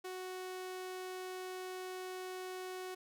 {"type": "tone", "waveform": "sawtooth", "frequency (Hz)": 370, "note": "F#4", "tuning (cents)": 0, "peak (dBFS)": -38, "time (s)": [0.04, 2.95], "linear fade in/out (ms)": 10, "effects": []}